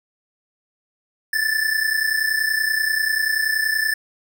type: tone pair together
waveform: square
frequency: 1739.6 / 1770 Hz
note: A6 / A6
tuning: -20 / +10 cents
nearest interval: unison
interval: 30 cents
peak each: -22 dBFS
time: 1.33-3.94 s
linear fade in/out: 5 ms
effects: none